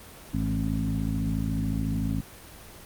harmonic tone with a mistuned harmonic, 53.9 Hz, A1, 35 cents flat, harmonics 1 / 2 / 3 / 4 / 5, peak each -31 / -31 / -31 / -31 / -31 dBFS, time 0.33-2.21 s, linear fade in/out 10 ms, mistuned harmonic 2, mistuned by -45 cents, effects pink hiss -46 dBFS RMS until 2.85 s + Opus 24 kbps

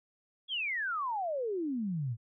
sine exponential sweep, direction down, 3404 to 107.7 Hz, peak -31 dBFS, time 0.48-2.17 s, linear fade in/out 50 ms, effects none

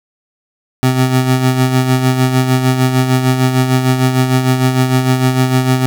25% pulse tone with tremolo, 129 Hz, C3, 24 cents flat, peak -4 dBFS, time 0.83-5.86 s, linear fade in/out 0 ms, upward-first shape sine, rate 6.6 Hz, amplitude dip 55%, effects none

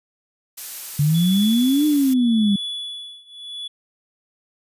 blue noise, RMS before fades -31 dBFS, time 0.57-2.14 s, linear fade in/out 10 ms
sine exponential two-way sweep, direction up then down, 141.6 to 305.6 to 196.9 Hz, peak -14 dBFS, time 0.99-2.56 s, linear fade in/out 5 ms, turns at 1.86 s
triangle tone with tremolo, 3422 Hz, A7, 49 cents flat, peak -23 dBFS, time 1.14-3.68 s, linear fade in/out 10 ms, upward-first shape triangle, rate 0.83 Hz, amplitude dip 95%
effects resampled to 32000 Hz

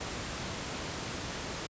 pink noise, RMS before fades -37 dBFS, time 0-1.67 s, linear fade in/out 10 ms, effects high-pass 60 Hz 12 dB/octave + resampled to 16000 Hz

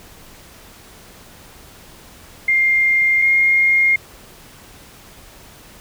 sine tone pair in turn, 2111 / 2131 Hz, C7 / C7, +15 / +31 cents, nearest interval unison, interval 16 cents, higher second, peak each -12 / -11 dBFS, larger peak second, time 2.48-3.22 / 3.22-3.96 s, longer neither, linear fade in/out 5 ms, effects pink hiss -43 dBFS RMS until 5.8 s

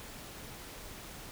silence, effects pink hiss -47 dBFS RMS until 1.31 s

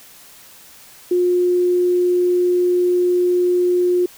sine tone, 357.2 Hz, F4, 39 cents sharp, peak -13 dBFS, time 1.11-4.06 s, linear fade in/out 5 ms, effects white hiss -44 dBFS RMS until 4.17 s

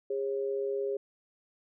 sine tone pair together, 406.8 / 543 Hz, G#4 / C#5, -36 / -36 cents, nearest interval perfect fourth, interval 500 cents, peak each -30 / -36 dBFS, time 0.1-0.97 s, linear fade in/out 5 ms, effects none

